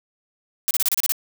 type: noise bursts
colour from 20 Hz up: blue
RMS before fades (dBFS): -20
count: 8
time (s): 0.68-1.121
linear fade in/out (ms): 0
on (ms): 28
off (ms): 31
effects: none